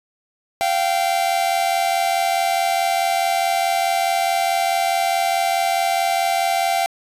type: tone pair together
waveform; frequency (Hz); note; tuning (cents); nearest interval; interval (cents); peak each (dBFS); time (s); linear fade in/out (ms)
45% pulse; 691.3 / 776; F5 / G5; -18 / -18; major second; 200; -20; 0.61-6.86; 0
effects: resampled to 32000 Hz + 9-bit